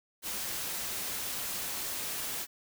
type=noise; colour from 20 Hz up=white; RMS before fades=-36 dBFS; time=0.22-2.47 s; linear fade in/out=50 ms; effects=none